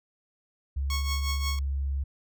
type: tone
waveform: sine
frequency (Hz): 68.8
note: C#2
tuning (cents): -12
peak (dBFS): -26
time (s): 0.76-2.04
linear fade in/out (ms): 10
type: tone with tremolo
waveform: 10% pulse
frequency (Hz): 1100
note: C#6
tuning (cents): -14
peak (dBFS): -21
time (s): 0.9-1.59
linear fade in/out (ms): 2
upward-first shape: triangle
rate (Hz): 5.6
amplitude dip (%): 75
effects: none